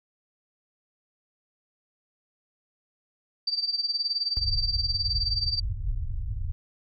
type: tone with tremolo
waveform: sine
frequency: 4649 Hz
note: D8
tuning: 18 cents flat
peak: -22 dBFS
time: 3.47-5.6 s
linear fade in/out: 5 ms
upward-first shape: sine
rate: 19 Hz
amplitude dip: 80%
type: low-pass noise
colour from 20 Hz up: pink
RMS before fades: -30 dBFS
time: 4.37-6.52 s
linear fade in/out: 0 ms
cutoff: 110 Hz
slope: 48 dB/octave
effects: none